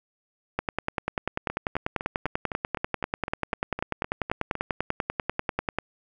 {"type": "two click trains", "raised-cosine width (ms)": 0.5, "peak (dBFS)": [-10, -16], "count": [54, 13], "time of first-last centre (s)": [[0.59, 5.786], [1.5, 4.553]], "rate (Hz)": [10.2, 3.93], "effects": []}